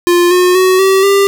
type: tone with pitch steps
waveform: square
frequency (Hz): 350 / 361.1 / 372.5 / 384.3 / 396.5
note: F4 / F#4 / F#4 / G4 / G4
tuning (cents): +4 / -42 / +12 / -34 / +20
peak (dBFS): -7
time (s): 0.07-1.27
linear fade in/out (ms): 0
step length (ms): 240
effects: none